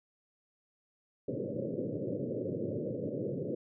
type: band-pass noise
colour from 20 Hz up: white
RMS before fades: -36 dBFS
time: 1.28-3.55 s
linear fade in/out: 5 ms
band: 100 to 570 Hz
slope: 96 dB/octave
effects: none